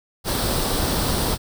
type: noise with comb filter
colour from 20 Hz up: pink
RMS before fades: -22 dBFS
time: 0.24-1.38 s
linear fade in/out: 50 ms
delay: 0.22 ms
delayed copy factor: +0.5
effects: none